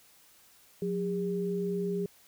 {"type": "tone pair together", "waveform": "sine", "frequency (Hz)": [180.2, 404.5], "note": ["F#3", "G#4"], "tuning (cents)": [-45, -46], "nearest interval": "octave + major second", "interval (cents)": 1399, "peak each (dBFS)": [-32, -31], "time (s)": [0.82, 2.06], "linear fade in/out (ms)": 2, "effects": ["white hiss -60 dBFS RMS until 2.27 s"]}